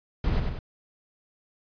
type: noise with echo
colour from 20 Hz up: brown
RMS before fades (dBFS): -25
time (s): 0.24-0.4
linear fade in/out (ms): 2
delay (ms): 95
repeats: 2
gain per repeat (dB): -4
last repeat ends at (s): 0.59
effects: resampled to 11025 Hz